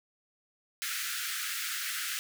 pink high-pass noise, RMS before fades -35 dBFS, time 0.82-2.19 s, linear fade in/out 0 ms, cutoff 1300 Hz, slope 96 dB/octave, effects none

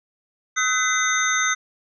sine tone cluster, 1274 / 1511 / 2026 / 3669 / 6230 Hz, D#6 / F#6 / B6 / A#7 / G8, +41 / +36 / +44 / -28 / -12 cents, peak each -25 / -24 / -24 / -29 / -24 dBFS, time 0.56-1.55 s, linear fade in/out 20 ms, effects none

